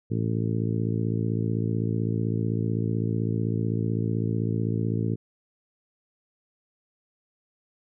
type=harmonic tone; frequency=55.8 Hz; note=A1; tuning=25 cents sharp; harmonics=2 / 3 / 4 / 5 / 6 / 7 / 8; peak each=-26 / -30 / -32 / -34 / -36 / -37 / -38 dBFS; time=0.1-5.16 s; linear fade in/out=20 ms; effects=none